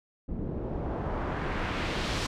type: noise with low-pass filter sweep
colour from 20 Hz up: pink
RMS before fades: -32 dBFS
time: 0.28-2.27 s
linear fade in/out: 10 ms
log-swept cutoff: 280 to 5800 Hz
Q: 1
effects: none